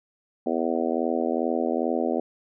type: harmonic tone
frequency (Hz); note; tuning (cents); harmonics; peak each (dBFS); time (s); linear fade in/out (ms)
82.41; E2; 0; 3 / 4 / 5 / 6 / 7 / 8 / 9; -28 / -29 / -30 / -31 / -31 / -32 / -33; 0.46-2.2; 5
effects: none